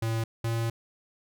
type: tone pair in turn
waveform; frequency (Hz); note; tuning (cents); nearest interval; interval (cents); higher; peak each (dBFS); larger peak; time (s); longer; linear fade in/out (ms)
square; 113.2 / 114.91; A2 / A#2; +50 / -24; unison; 26; second; -27; neither; 0.02-0.24 / 0.44-0.7; second; 5
effects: none